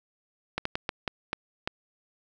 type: slowing click train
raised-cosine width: 0.3 ms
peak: -12 dBFS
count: 7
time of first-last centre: 0.58-1.675 s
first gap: 74 ms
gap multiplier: 1.36
effects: none